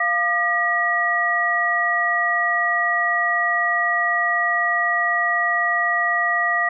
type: tone cluster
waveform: sine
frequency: 696 / 1207 / 1916 Hz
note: F5 / D6 / A#6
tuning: -6 / +47 / +47 cents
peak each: -24 / -24 / -19 dBFS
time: 0-6.69 s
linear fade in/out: 5 ms
effects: none